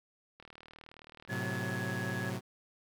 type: click train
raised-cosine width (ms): 0.3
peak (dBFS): -35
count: 53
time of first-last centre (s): 0.4-1.74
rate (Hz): 38.8
type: chord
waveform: sawtooth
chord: F# diminished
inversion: first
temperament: equal with one note detuned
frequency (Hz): 110 / 130.06 / 185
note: A2 / C3 / F#3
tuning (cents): 0 / -10 / 0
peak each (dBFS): -35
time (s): 1.28-2.41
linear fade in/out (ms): 50
type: tone with pitch glide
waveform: sine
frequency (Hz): 1700 to 1675.6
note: G#6 to G#6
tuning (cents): +40 to +15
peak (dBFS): -39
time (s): 1.29-2.3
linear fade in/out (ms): 10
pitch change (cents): -25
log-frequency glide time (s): 1.49-1.84
effects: 11-bit